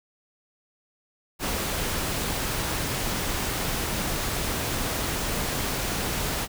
pink noise, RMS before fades -28 dBFS, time 1.39-6.48 s, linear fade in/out 50 ms, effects none

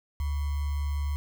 sine tone with sample-and-hold, 72.2 Hz, D2, 29 cents flat, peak -26 dBFS, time 0.2-1.16 s, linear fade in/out 0 ms, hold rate 1050 Hz, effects none

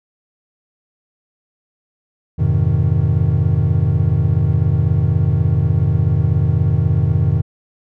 triangle chord, F minor seventh, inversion none, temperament equal with one note detuned, 87.31 / 103.83 / 127.9 / 155.56 Hz, F2 / Ab2 / C3 / Eb3, 0 / 0 / -39 / 0 cents, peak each -16 dBFS, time 2.38-7.42 s, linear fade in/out 20 ms, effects none

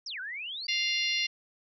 sine exponential two-way sweep, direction down then up, 5920 to 1446 to 4800 Hz, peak -35 dBFS, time 0.06-0.67 s, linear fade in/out 5 ms, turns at 0.2 s
harmonic tone, 698.5 Hz, F5, in tune, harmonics 3 / 4 / 5 / 6 / 7 / 8, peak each -32 / -31 / -36 / -33 / -39 / -38 dBFS, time 0.68-1.27 s, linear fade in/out 10 ms
effects none

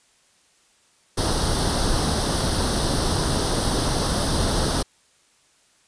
pink noise with comb filter, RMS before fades -22 dBFS, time 1.17-4.83 s, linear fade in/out 10 ms, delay 0.21 ms, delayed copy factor +0.75, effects white hiss -60 dBFS RMS until 5.87 s + resampled to 22050 Hz

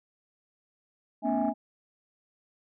sine tone cluster, 227.2 / 253.4 / 283.6 / 649 / 823 Hz, A#3 / B3 / C#4 / E5 / G#5, -44 / +45 / +40 / -27 / -16 cents, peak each -30 dBFS, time 1.22-1.54 s, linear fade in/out 50 ms, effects tanh soft clip ceiling -18 dBFS

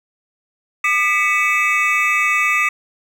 triangle tone cluster, 1209 / 1981 / 2251 / 2593 Hz, D6 / B6 / C#7 / E7, +50 / +5 / +26 / -29 cents, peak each -18 dBFS, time 0.84-2.69 s, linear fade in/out 5 ms, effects none

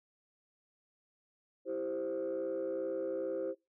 sine chord, C major, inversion first, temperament equal, 329.6 / 392 / 523.3 Hz, E4 / G4 / C5, 0 / 0 / 0 cents, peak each -39 / -38 / -35 dBFS, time 1.65-3.55 s, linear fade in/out 50 ms, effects noise-tail reverb RT60 0.2 s tail -20 dB re dry + tanh soft clip ceiling -29 dBFS

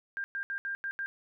sine tone bursts at uneven times, 1596 Hz, G6, 31 cents sharp, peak -32 dBFS, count 6, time 0.17-0.24 / 0.35-0.43 / 0.5-0.58 / 0.65-0.75 / 0.84-0.91 / 0.99-1.06 s, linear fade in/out 0 ms, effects none

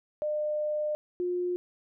sine tone pair in turn, 603 / 356.7 Hz, D5 / F4, +46 / +37 cents, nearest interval major sixth, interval 909 cents, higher first, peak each -27 dBFS, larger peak neither, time 0.22-0.95 / 1.2-1.56 s, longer first, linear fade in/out 0 ms, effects none

